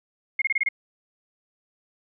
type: tone bursts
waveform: sine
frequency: 2144 Hz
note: C7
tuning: 42 cents sharp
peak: -19 dBFS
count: 6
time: 0.39-0.688 s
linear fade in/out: 5 ms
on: 28 ms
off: 26 ms
effects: none